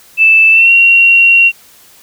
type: tone with pitch glide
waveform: sine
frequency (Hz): 2639 to 2745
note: E7 to F7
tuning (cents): +1 to -31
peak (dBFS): -3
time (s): 0.17-1.52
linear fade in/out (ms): 50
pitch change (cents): +68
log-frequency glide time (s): 0.51-0.71
effects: white hiss -42 dBFS RMS until 2.02 s